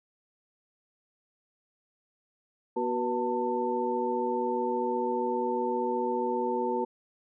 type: tone cluster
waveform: sine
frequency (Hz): 243 / 370.7 / 485.7 / 893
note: B3 / F#4 / B4 / A5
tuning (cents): -28 / +3 / -29 / +25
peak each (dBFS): -34 / -31 / -32 / -31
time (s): 2.76-6.85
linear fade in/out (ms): 10
effects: none